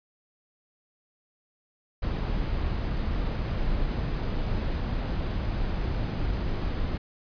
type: noise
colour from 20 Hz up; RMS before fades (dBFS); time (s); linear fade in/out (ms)
brown; -28; 2.02-6.98; 10
effects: resampled to 11025 Hz